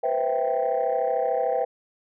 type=chord; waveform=sine; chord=C major seventh; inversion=third; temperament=equal with one note detuned; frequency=489.9 / 523.3 / 659.3 / 784 Hz; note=B4 / C5 / E5 / G5; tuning=-14 / 0 / 0 / 0 cents; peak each=-26 dBFS; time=0.03-1.65 s; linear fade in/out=10 ms; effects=tanh soft clip ceiling -15 dBFS